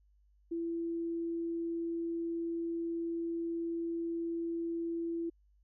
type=tone; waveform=sine; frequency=335.2 Hz; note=E4; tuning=29 cents sharp; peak=-33 dBFS; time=0.51-5.3 s; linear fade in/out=10 ms; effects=added 50 Hz sine -64 dBFS peak until 5.63 s